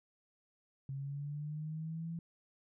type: linear sweep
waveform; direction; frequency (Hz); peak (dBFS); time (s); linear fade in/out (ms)
sine; up; 135.3 to 168.2; -38; 0.89-2.19; 2
effects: none